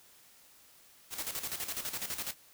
white noise with tremolo, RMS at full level -36 dBFS, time 1.1-2.35 s, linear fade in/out 50 ms, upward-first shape square, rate 12 Hz, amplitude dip 65%, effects white hiss -60 dBFS RMS until 2.53 s

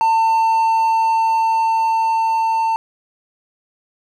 triangle tone with level ramp, 898 Hz, A5, 35 cents sharp, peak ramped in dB -10 to -13 dBFS, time 0.01-2.76 s, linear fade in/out 0 ms, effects none

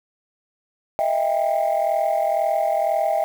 sine tone cluster, 627 / 669 / 795 Hz, D#5 / E5 / G5, +13 / +25 / +24 cents, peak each -21 dBFS, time 0.99-3.24 s, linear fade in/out 0 ms, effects tanh soft clip ceiling -13 dBFS + 7-bit

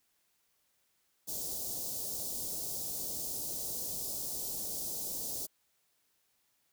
white band-stop noise, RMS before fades -38 dBFS, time 1.27-5.47 s, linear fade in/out 20 ms, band 690 to 4800 Hz, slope 24 dB/octave, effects white hiss -75 dBFS RMS until 6.72 s

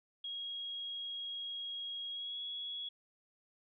sine tone with pitch glide, 3289 to 3352 Hz, G#7 to G#7, -18 to +15 cents, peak -39 dBFS, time 0.24-2.89 s, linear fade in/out 5 ms, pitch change +33 cents, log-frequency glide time 2.08-2.4 s, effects none

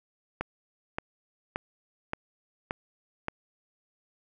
click train, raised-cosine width 0.5 ms, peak -15 dBFS, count 6, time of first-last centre 0.41-3.284 s, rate 1.74 Hz, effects none

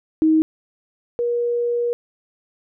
sine tone pair in turn, 315.7 / 477.4 Hz, D#4 / A#4, +25 / +41 cents, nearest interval perfect fifth, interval 716 cents, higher second, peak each -12 / -18 dBFS, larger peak first, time 0.22-0.42 / 1.19-1.93 s, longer second, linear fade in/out 0 ms, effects none

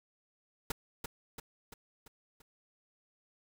pink noise with echo, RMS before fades -34 dBFS, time 0.7-0.72 s, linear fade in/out 5 ms, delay 340 ms, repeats 5, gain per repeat -5 dB, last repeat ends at 2.42 s, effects none

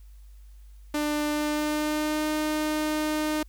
sawtooth tone with pitch glide, 298.1 to 306.3 Hz, D4 to D#4, +26 to -27 cents, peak -21 dBFS, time 0.94-3.43 s, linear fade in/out 5 ms, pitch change +47 cents, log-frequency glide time 1.28-2.27 s, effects added 50 Hz sine -45 dBFS peak until 3.48 s + white hiss -66 dBFS RMS until 3.48 s

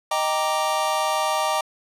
square chord, Eb major seventh, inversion none, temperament equal, 622.3 / 784 / 932.3 / 1174.7 Hz, Eb5 / G5 / Bb5 / D6, 0 / 0 / 0 / 0 cents, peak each -27 dBFS, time 0.11-1.61 s, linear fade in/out 5 ms, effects low-pass 12000 Hz 12 dB/octave

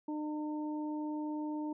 harmonic tone, 302.6 Hz, D#4, 48 cents flat, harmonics 1 / 2 / 3, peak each -35 / -48 / -45 dBFS, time 0.08-1.73 s, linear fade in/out 5 ms, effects none

